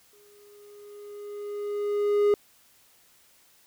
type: tone with exponential growth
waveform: triangle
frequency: 411.8 Hz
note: G#4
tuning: 15 cents flat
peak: -15 dBFS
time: 0.13-2.34 s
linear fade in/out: 1 ms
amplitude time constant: 480 ms
effects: white hiss -60 dBFS RMS until 3.66 s